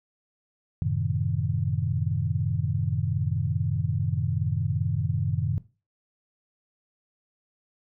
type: chord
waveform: sine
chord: F# diminished seventh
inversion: none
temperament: equal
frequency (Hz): 92.5 / 110 / 130.81 / 155.56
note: F#2 / A2 / C3 / Eb3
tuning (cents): 0 / 0 / 0 / 0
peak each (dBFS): -29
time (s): 0.82-5.58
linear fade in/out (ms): 0
effects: noise-tail reverb RT60 0.3 s tail -17 dB re dry